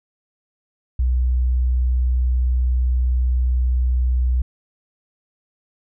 sine tone, 62.3 Hz, B1, 16 cents sharp, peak -15 dBFS, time 0.99-4.42 s, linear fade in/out 5 ms, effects none

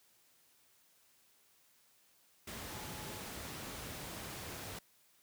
sine tone in noise, 852 Hz, G#5, 44 cents sharp, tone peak -54 dBFS, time 2.69-3.21 s, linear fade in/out 5 ms, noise pink, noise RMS -45 dBFS, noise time 2.47-4.79 s, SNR -12 dB, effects white hiss -69 dBFS RMS until 5.22 s + high-pass 60 Hz 12 dB/octave

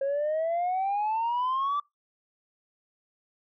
sine exponential sweep, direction up, 541 to 1174.7 Hz, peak -23 dBFS, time 0.01-1.8 s, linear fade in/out 5 ms, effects noise-tail reverb RT60 0.2 s tail -26 dB re dry + tanh soft clip ceiling -23 dBFS

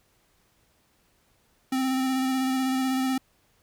square tone with vibrato, 261.6 Hz, C4, in tune, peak -24 dBFS, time 1.72-3.18 s, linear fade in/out 5 ms, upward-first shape square, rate 16 Hz, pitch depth 15 cents each way, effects pink hiss -66 dBFS RMS until 3.62 s

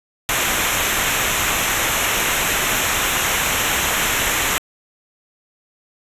pink noise with comb filter, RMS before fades -19 dBFS, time 0.29-4.58 s, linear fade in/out 0 ms, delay 0.21 ms, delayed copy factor -0.7, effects resampled to 32000 Hz

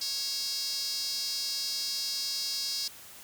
sawtooth tone with high-pass filter, 550 Hz, C#5, 14 cents flat, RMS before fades -33 dBFS, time 0.01-2.88 s, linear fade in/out 5 ms, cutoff 4800 Hz, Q 5.7, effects white hiss -49 dBFS RMS until 3.23 s

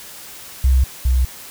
sine tone pair in turn, 64.9 / 63.34 Hz, C2 / B1, -13 / +44 cents, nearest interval unison, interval 43 cents, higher first, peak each -10 / -12 dBFS, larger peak first, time 0.64-0.84 / 1.05-1.25 s, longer neither, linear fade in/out 5 ms, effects white hiss -37 dBFS RMS until 1.5 s

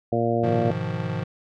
harmonic tone, 116.54 Hz, A#2, in tune, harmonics 1 / 2 / 3 / 4 / 5 / 6, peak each -27 / -27 / -27 / -27 / -27 / -27 dBFS, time 0.12-0.71 s, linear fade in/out 5 ms
square chord, F half-diminished seventh, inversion first, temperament just, 104.77 / 125.72 / 157.15 / 174.61 Hz, Ab2 / Cb3 / Eb3 / F3, +16 / +31 / +18 / 0 cents, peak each -32 dBFS, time 0.43-1.24 s, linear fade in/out 10 ms
effects low-pass 3000 Hz 12 dB/octave

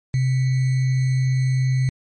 sine tone with sample-and-hold, 130 Hz, C3, 11 cents flat, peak -16 dBFS, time 0.14-1.89 s, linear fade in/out 0 ms, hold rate 2100 Hz, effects MP3 32 kbps

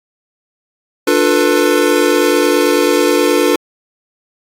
square chord, B half-diminished seventh, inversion first, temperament just, 296.3 / 355.6 / 444.5 / 493.9 Hz, D4 / F4 / A4 / B4, +15 / +31 / +18 / 0 cents, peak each -16 dBFS, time 1.07-3.56 s, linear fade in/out 5 ms, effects AAC 48 kbps

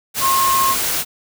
sine tone in noise, 1073 Hz, C6, 43 cents sharp, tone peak -14 dBFS, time 0.2-0.76 s, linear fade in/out 50 ms, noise white, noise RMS -20 dBFS, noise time 0.14-1.05 s, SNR +3 dB, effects none

